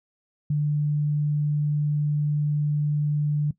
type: tone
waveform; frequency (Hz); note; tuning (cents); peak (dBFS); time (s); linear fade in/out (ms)
sine; 148.2; D3; +16; -20; 0.5-3.51; 5
effects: noise-tail reverb RT60 0.1 s tail -17 dB re dry